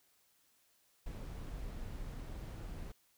brown noise, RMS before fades -44 dBFS, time 1.06-2.92 s, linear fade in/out 5 ms, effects white hiss -72 dBFS RMS until 3.17 s

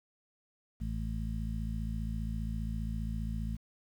harmonic tone, 55 Hz, A1, in tune, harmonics 1 / 2 / 3 / 4, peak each -35 / -40 / -41 / -41 dBFS, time 0.8-3.57 s, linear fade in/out 20 ms, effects 10-bit

